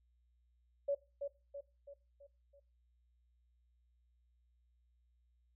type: tone with echo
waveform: sine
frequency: 564 Hz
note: C#5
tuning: 30 cents sharp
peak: -31 dBFS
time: 0.88-0.95 s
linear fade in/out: 10 ms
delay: 330 ms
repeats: 5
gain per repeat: -6 dB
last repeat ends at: 2.6 s
effects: noise-tail reverb RT60 0.3 s tail -19 dB re dry + added 60 Hz sine -70 dBFS peak until 5.55 s